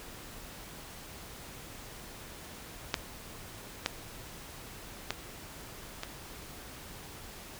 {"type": "clicks", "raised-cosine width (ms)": 0.2, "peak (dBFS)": [-10, -10, -13, -18], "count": 4, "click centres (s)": [2.942, 3.861, 5.106, 6.034], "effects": ["pink hiss -47 dBFS RMS until 7.59 s"]}